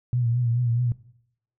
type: tone with vibrato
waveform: sine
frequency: 120 Hz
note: B2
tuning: 49 cents flat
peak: -20 dBFS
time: 0.13-0.92 s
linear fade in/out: 0 ms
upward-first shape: triangle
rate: 4.7 Hz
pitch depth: 74 cents each way
effects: noise-tail reverb RT60 0.7 s tail -18 dB re dry